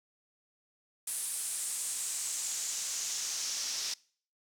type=noise with band-pass filter sweep; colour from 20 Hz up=pink; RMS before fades=-36 dBFS; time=1.07-3.94 s; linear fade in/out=5 ms; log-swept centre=9800 to 5400 Hz; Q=2.9; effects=noise-tail reverb RT60 0.5 s tail -24 dB re dry